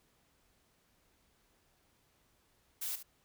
blue noise with echo, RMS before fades -38 dBFS, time 2.81-2.96 s, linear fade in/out 10 ms, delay 71 ms, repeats 1, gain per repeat -11 dB, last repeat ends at 3.031 s, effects pink hiss -72 dBFS RMS until 3.24 s

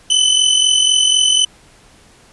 sawtooth tone pair together, 2996 / 3040 Hz, F#7 / F#7, +21 / +46 cents, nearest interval unison, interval 25 cents, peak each -10 dBFS, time 0.1-1.45 s, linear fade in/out 5 ms, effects pink hiss -47 dBFS RMS until 2.32 s + resampled to 24000 Hz

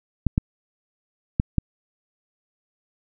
clicks, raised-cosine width 5 ms, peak -6 dBFS, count 4, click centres 0.267 / 0.379 / 1.399 / 1.583 s, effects none

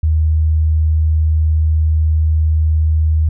sine tone, 78.4 Hz, D#2, 14 cents sharp, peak -10 dBFS, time 0.03-3.29 s, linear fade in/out 5 ms, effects none

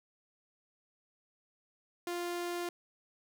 sawtooth tone, 349.2 Hz, F4, in tune, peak -31 dBFS, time 2.07-2.69 s, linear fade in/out 2 ms, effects none

